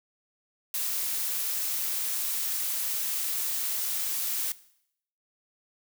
blue noise, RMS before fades -30 dBFS, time 0.74-4.52 s, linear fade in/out 2 ms, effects noise-tail reverb RT60 0.7 s tail -18 dB re dry

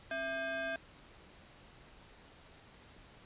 square ring-modulated tone, 466.2 Hz, A#4, in tune, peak -33 dBFS, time 0.11-0.76 s, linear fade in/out 2 ms, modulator 1130 Hz, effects pink hiss -58 dBFS RMS until 3.25 s + resampled to 8000 Hz

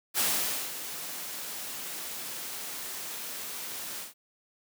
white noise with ADSR envelope, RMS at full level -26 dBFS, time 0.14-4.14 s, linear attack 46 ms, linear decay 520 ms, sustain -12 dB, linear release 140 ms, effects high-pass 150 Hz 12 dB/octave

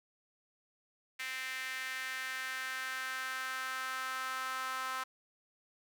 sawtooth tone with high-pass filter sweep, 260.4 Hz, C4, 8 cents flat, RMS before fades -39 dBFS, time 1.19-5.04 s, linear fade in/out 10 ms, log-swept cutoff 2000 to 1200 Hz, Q 3.3, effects none

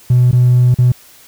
triangle tone with dropouts, 124 Hz, B2, 7 cents sharp, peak -3 dBFS, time 0.1-0.92 s, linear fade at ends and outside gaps 5 ms, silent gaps 0.313-0.328 / 0.744-0.786 s, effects tanh soft clip ceiling -3 dBFS + white hiss -43 dBFS RMS until 1.27 s

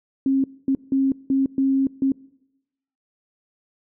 sine tone bursts at uneven times, 269.4 Hz, C#4, 49 cents flat, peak -16 dBFS, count 6, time 0.26-0.44 / 0.68-0.75 / 0.92-1.12 / 1.3-1.46 / 1.58-1.87 / 2.02-2.12 s, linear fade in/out 2 ms, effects noise-tail reverb RT60 0.9 s tail -23 dB re dry

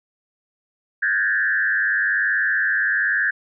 sine tone with frequency modulation, 1661.2 Hz, G#6, in tune, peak -17 dBFS, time 1.02-3.31 s, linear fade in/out 10 ms, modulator 101 Hz, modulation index 1.4, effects none

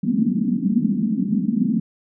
pink band-pass noise, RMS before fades -20 dBFS, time 0.03-1.8 s, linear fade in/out 5 ms, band 190 to 250 Hz, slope 48 dB/octave, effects none

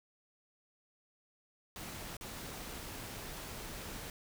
pink noise with dropouts, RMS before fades -45 dBFS, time 1.76-4.1 s, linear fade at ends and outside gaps 1 ms, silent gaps 2.168-2.21 s, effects none

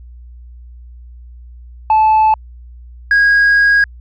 sine tone pair in turn, 870 / 1642.3 Hz, A5 / G#6, -20 / -20 cents, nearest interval major seventh, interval 1100 cents, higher second, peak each -5 dBFS, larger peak neither, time 1.9-2.34 / 3.11-3.84 s, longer second, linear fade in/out 2 ms, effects tanh soft clip ceiling -6 dBFS + added 60 Hz sine -33 dBFS peak until 4 s

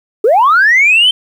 sine linear sweep, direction up, 390.2 to 3136 Hz, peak -4 dBFS, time 0.24-1.11 s, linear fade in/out 5 ms, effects tanh soft clip ceiling -2 dBFS + 7-bit

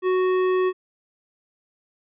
sine tone with tanh clipping, 370 Hz, F#4, in tune, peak -20 dBFS, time 0.02-0.73 s, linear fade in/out 50 ms, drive 15 dB, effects resampled to 8000 Hz

